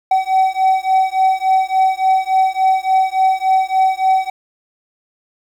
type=beating tone pair; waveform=triangle; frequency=758 / 761.5 Hz; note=F#5 / F#5; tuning=+42 / +50 cents; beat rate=3.5 Hz; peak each=-13 dBFS; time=0.11-4.3 s; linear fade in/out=5 ms; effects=8-bit